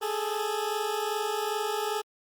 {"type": "tone pair together", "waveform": "20% pulse", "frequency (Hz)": [413.7, 436.2], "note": ["G#4", "A4"], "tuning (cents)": [-7, -15], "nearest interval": "minor second", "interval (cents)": 92, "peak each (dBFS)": -26, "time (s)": [0.01, 2.02], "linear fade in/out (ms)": 20, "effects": ["Opus 24 kbps"]}